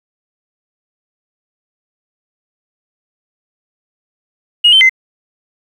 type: tone with pitch steps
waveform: sine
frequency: 2880 / 3096 / 2062 Hz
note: F#7 / G7 / C7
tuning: -47 / -22 / -26 cents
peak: -3 dBFS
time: 4.64-4.895 s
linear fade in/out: 10 ms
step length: 85 ms
effects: tanh soft clip ceiling 0 dBFS + 7-bit